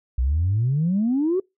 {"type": "exponential sweep", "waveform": "sine", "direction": "up", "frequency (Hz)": [59, 390], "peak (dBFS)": -17, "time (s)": [0.18, 1.4], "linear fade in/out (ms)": 5, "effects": ["noise-tail reverb RT60 0.2 s tail -26 dB re dry", "tanh soft clip ceiling -14 dBFS"]}